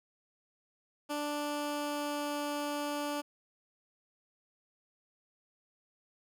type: tone with pitch glide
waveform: 15% pulse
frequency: 293.7 to 291.8 Hz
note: D4 to D4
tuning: 0 to -11 cents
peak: -27 dBFS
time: 1.09-3.22 s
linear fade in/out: 20 ms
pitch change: -11 cents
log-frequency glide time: 1.31-2.36 s
effects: none